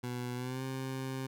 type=tone with pitch glide; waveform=20% pulse; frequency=123.3 to 132.15 Hz; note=B2 to C3; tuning=-2 to +18 cents; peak=-31 dBFS; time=0.03-1.27 s; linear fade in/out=10 ms; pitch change=+120 cents; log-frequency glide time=0.35-0.63 s; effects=none